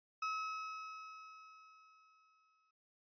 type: tone with exponential decay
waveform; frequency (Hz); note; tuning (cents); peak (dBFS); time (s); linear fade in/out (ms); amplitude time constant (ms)
35% pulse; 1285; E6; -45; -34; 0.22-2.71; 5; 540
effects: resampled to 11025 Hz